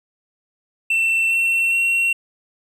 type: tone with pitch steps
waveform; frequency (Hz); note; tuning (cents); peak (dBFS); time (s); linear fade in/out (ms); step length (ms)
triangle; 2686 / 2708 / 2730; E7 / E7 / F7; +32 / +46 / -40; -14; 0.9-2.13; 5; 410
effects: none